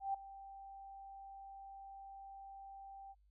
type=tone with ADSR envelope; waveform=sine; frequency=784 Hz; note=G5; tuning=in tune; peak=-33 dBFS; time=0-3.15 s; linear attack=140 ms; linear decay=8 ms; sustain=-17 dB; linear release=42 ms; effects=added 50 Hz sine -67 dBFS peak until 3.3 s